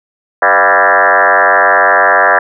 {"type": "tone with frequency modulation", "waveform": "sine", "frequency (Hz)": 1174.7, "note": "D6", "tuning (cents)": 0, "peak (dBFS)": -5, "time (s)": [0.42, 2.39], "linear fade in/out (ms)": 5, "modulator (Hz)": 94.2, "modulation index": 6.7, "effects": []}